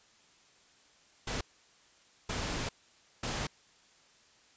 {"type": "noise bursts at uneven times", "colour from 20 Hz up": "pink", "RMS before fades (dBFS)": -35, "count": 3, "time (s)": [[1.27, 1.41], [2.29, 2.69], [3.23, 3.47]], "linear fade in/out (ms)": 5, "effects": ["white hiss -63 dBFS RMS until 4.56 s", "resampled to 16000 Hz"]}